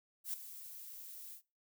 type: noise with ADSR envelope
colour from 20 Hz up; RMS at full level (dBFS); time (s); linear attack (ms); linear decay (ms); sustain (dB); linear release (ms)
violet; -37; 0.24-1.42; 96; 6; -13; 87
effects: noise-tail reverb RT60 0.3 s tail -22 dB re dry